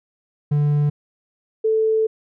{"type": "tone pair in turn", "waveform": ["triangle", "sine"], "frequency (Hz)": [146.83, 440], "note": ["D3", "A4"], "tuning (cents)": [0, 0], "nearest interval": "octave + perfect fifth", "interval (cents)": 1900, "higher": "second", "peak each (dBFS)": [-13, -15], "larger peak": "first", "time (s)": [[0.51, 0.9], [1.64, 2.07]], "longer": "second", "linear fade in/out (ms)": 10, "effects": []}